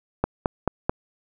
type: click train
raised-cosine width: 1 ms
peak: -6 dBFS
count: 4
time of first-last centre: 0.24-0.895 s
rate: 4.58 Hz
effects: none